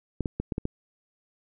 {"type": "clicks", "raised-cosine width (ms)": 3, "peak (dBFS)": -15, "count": 6, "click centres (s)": [0.207, 0.258, 0.4, 0.522, 0.581, 0.654], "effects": []}